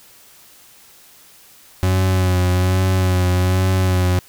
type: tone with vibrato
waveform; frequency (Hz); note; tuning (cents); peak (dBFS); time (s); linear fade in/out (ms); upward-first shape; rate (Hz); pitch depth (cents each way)
40% pulse; 92.2; F#2; -6; -13; 1.83-4.19; 0; sine; 1.2; 31
effects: white hiss -47 dBFS RMS until 4.28 s